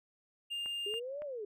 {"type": "tone", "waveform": "triangle", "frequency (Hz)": 2808, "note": "F7", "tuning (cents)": 9, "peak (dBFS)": -34, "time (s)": [0.5, 1], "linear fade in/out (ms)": 20}
{"type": "click train", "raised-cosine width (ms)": 0.5, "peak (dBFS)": -35, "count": 3, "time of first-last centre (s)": [0.66, 1.22], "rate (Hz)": 3.57}
{"type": "linear two-way sweep", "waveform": "sine", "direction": "up then down", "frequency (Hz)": [396.5, 606, 396.5], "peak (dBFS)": -38, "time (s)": [0.86, 1.45], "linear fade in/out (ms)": 5, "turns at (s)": 1.23}
{"effects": []}